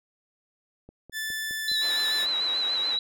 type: click train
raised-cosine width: 2 ms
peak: -33 dBFS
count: 5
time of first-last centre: 0.89-1.716 s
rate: 4.84 Hz
type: tone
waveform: sawtooth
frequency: 1753 Hz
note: A6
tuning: 7 cents flat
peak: -26 dBFS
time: 1.12-2.27 s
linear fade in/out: 50 ms
type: tone with vibrato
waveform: sine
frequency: 3951 Hz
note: B7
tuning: in tune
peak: -24 dBFS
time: 1.68-2.99 s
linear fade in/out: 2 ms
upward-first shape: sine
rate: 6.9 Hz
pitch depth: 50 cents each way
type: band-pass noise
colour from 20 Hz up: white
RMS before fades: -40 dBFS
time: 1.8-2.99 s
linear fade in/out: 50 ms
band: 360 to 2200 Hz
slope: 12 dB/octave
effects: none